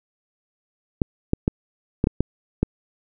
clicks, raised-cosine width 3 ms, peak -5 dBFS, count 7, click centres 1.018 / 1.334 / 1.479 / 2.041 / 2.071 / 2.206 / 2.63 s, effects none

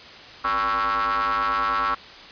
40% pulse ring-modulated tone, 106.5 Hz, G#2, 44 cents sharp, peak -17 dBFS, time 0.44-1.95 s, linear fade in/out 10 ms, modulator 1220 Hz, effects white hiss -42 dBFS RMS until 2.31 s + resampled to 11025 Hz

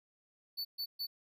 square tone bursts, 4483 Hz, C#8, 19 cents sharp, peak -36 dBFS, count 3, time 0.57-1.07 s, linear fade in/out 20 ms, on 80 ms, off 130 ms, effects none

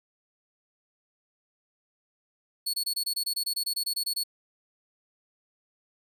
sawtooth tone bursts, 4400 Hz, C#8, 14 cents flat, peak -24 dBFS, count 16, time 2.66-4.237 s, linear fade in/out 10 ms, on 77 ms, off 23 ms, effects none

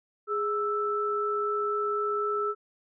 sine tone pair together, 415.3 / 1319.3 Hz, G#4 / E6, 0 / +1 cents, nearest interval octave + minor sixth, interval 2001 cents, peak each -29 / -28 dBFS, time 0.27-2.55 s, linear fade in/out 50 ms, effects none

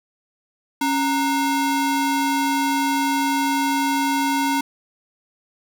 square ring-modulated tone, 602 Hz, D5, 43 cents sharp, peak -16 dBFS, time 0.81-4.61 s, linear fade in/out 5 ms, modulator 326 Hz, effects none

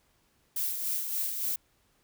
violet noise with tremolo, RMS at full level -30 dBFS, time 0.56-1.56 s, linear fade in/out 5 ms, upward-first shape sine, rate 3.5 Hz, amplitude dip 45%, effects pink hiss -69 dBFS RMS until 2.03 s

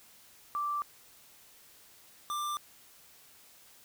sine / square tone pair in turn, 1172 / 1184.9 Hz, D6 / D6, -4 / +15 cents, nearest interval unison, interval 19 cents, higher second, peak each -30 / -33 dBFS, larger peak first, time 0.55-0.82 / 2.3-2.57 s, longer neither, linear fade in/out 0 ms, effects white hiss -58 dBFS RMS until 3.84 s

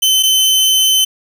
sawtooth tone pair in turn, 3061 / 3061 Hz, G7 / G7, -42 / -42 cents, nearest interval unison, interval 0 cents, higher neither, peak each -6 dBFS, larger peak neither, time 0.02-0.23 / 0.23-1.05 s, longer second, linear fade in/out 10 ms, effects none

